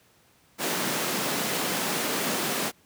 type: high-pass noise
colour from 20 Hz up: pink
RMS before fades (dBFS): -28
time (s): 0.58-2.72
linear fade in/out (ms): 50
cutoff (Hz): 170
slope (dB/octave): 24
effects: pink hiss -61 dBFS RMS until 2.85 s + high-pass 80 Hz 12 dB/octave